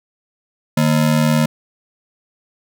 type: ring-modulated tone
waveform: square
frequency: 192.6 Hz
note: G3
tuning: 30 cents flat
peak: -10 dBFS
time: 0.77-1.46 s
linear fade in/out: 5 ms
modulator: 40 Hz
effects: none